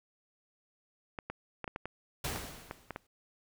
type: clicks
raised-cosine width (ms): 0.5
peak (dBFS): -23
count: 10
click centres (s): 1.188 / 1.3 / 1.643 / 1.678 / 1.761 / 1.856 / 2.361 / 2.711 / 2.907 / 2.961
type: noise with exponential decay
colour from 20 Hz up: pink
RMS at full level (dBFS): -34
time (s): 2.24-3.07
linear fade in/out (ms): 5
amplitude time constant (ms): 180
effects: none

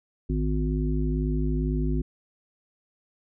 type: harmonic tone with a mistuned harmonic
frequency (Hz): 51.1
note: G#1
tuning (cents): -27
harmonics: 1 / 3 / 5 / 7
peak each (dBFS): -25 / -29 / -30 / -34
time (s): 0.29-2.02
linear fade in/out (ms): 10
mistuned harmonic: 1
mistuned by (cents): +140
effects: none

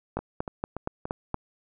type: two click trains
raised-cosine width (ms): 1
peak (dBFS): -19 / -14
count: 5 / 6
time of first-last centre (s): 0.19-1.343 / 0.17-1.344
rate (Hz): 3.47 / 4.26
effects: none

